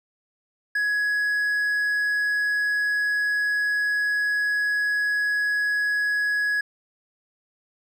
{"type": "tone", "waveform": "triangle", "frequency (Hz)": 1675, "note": "G#6", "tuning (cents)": 14, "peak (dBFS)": -19, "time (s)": [0.75, 6.61], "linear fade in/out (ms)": 5, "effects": []}